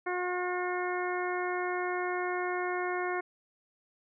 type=harmonic tone; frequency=360 Hz; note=F#4; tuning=47 cents flat; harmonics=1 / 2 / 3 / 4 / 5 / 6; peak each=-33 / -36 / -38 / -39 / -40 / -41 dBFS; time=0.06-3.21 s; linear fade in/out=10 ms; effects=none